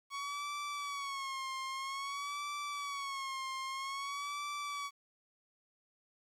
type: tone with vibrato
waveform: sawtooth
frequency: 1111 Hz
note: C#6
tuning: 4 cents sharp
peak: -34 dBFS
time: 0.1-4.91 s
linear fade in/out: 50 ms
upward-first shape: sine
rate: 0.51 Hz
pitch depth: 80 cents each way
effects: low-pass 8000 Hz 12 dB/octave + 11-bit